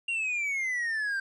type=exponential sweep; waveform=triangle; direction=down; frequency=2794 to 1560 Hz; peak=-26 dBFS; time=0.08-1.2 s; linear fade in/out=5 ms; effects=resampled to 24000 Hz + 11-bit